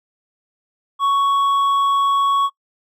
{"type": "tone with hard clipping", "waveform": "sine", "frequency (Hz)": 1113, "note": "C#6", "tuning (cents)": 7, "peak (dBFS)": -15, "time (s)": [0.99, 2.5], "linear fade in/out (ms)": 50, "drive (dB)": 4, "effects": ["noise-tail reverb RT60 0.1 s tail -24 dB re dry"]}